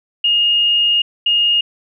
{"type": "tone pair in turn", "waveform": "sine", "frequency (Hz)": [2848, 2848], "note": ["F7", "F7"], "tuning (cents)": [33, 33], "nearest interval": "unison", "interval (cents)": 0, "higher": "neither", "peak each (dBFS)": -11, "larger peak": "neither", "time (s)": [[0.24, 1.02], [1.26, 1.61]], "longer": "first", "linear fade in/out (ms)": 5, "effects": []}